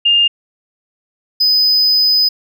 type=tone pair in turn; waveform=sine / triangle; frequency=2814 / 5010 Hz; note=F7 / D#8; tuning=+12 / +11 cents; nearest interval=minor seventh; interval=999 cents; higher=second; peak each=-8 dBFS; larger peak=neither; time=0.05-0.28 / 1.4-2.29 s; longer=second; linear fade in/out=10 ms; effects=none